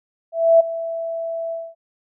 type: tone with ADSR envelope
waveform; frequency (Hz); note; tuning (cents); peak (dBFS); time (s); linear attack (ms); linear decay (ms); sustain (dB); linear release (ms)
sine; 662; E5; +7; -7; 0.32-1.75; 280; 12; -16; 230
effects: none